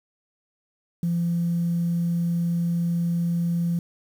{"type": "tone", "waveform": "sine", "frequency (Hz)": 170.8, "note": "F3", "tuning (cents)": -38, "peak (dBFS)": -20, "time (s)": [1.03, 3.79], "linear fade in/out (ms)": 2, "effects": ["tanh soft clip ceiling -16 dBFS", "8-bit"]}